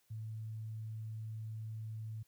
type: tone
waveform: sine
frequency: 110 Hz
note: A2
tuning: in tune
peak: -40 dBFS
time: 0.1-2.23 s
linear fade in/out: 10 ms
effects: white hiss -74 dBFS RMS until 2.27 s + high-pass 60 Hz 12 dB/octave